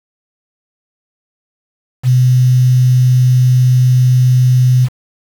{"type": "tone with quantisation", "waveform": "sine", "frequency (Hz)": 126.6, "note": "B2", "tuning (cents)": 43, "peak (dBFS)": -6, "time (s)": [2.03, 4.89], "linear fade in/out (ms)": 50, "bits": 5, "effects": []}